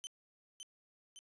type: tone with echo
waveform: 20% pulse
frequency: 3067 Hz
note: G7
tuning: 38 cents flat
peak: -36 dBFS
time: 0.04-0.07 s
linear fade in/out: 0 ms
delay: 560 ms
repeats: 2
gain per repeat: -5 dB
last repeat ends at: 1.19 s
effects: resampled to 22050 Hz